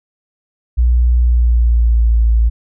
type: tone with pitch glide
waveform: sine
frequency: 60.2 to 56.49 Hz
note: B1 to A1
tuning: -44 to +46 cents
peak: -8 dBFS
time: 0.77-2.5 s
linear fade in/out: 20 ms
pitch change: -110 cents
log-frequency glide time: 1.2-2.18 s
effects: none